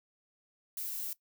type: noise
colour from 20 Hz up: violet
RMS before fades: -38 dBFS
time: 0.77-1.13 s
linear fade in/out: 2 ms
effects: noise-tail reverb RT60 0.1 s tail -18 dB re dry